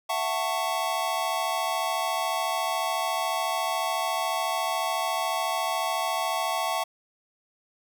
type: chord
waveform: square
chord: F# minor seventh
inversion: third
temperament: just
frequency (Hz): 666 / 740 / 888 / 1110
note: E5 / F#5 / A5 / C#6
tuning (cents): +18 / 0 / +16 / +2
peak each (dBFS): -32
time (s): 0.09-6.84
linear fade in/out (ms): 10
effects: none